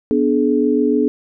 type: chord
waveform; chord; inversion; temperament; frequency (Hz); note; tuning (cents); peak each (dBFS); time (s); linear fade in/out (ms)
sine; G# diminished; first; equal with one note detuned; 246.9 / 293.7 / 425; B3 / D4 / G#4; 0 / 0 / +40; -17; 0.11-1.08; 0
effects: none